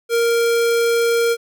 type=tone; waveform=square; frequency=466.2 Hz; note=A#4; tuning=in tune; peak=-15 dBFS; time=0.09-1.37 s; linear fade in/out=50 ms; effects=none